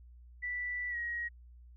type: tone with pitch glide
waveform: sine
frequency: 1969 to 1894.3 Hz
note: B6 to A#6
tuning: -6 to +27 cents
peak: -34 dBFS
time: 0.42-1.29 s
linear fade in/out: 20 ms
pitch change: -67 cents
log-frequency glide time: 0.9-0.96 s
effects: added 60 Hz sine -52 dBFS peak until 1.76 s